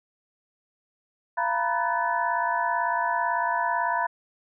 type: tone cluster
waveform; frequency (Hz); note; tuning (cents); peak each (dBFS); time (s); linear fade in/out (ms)
sine; 687 / 926 / 984 / 1500 / 1740; F5 / A#5 / B5 / F#6 / A6; -29 / -12 / -7 / +23 / -20; -30 / -29 / -26 / -32 / -32; 1.37-4.07; 10
effects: none